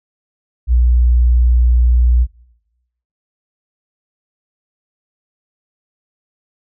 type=tone; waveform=sine; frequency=60.4 Hz; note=B1; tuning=38 cents flat; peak=-8 dBFS; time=0.67-2.27 s; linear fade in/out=50 ms; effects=noise-tail reverb RT60 0.9 s tail -21 dB re dry